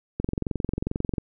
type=click train; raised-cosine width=3 ms; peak=-13 dBFS; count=23; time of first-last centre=0.2-1.182 s; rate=22.4 Hz; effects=none